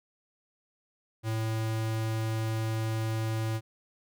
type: tone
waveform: square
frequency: 111.1 Hz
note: A2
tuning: 17 cents sharp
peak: -29 dBFS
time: 1.23-3.61 s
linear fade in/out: 50 ms
effects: none